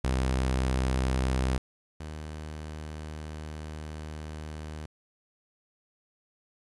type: tone pair in turn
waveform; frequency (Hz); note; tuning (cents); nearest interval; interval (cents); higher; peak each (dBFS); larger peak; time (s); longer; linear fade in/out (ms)
sawtooth; 64.7 / 76.94; C2 / D#2; -19 / -19; minor third; 300; second; -21 / -33; first; 0.04-1.58 / 2-4.86; second; 5
effects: resampled to 24000 Hz + 10-bit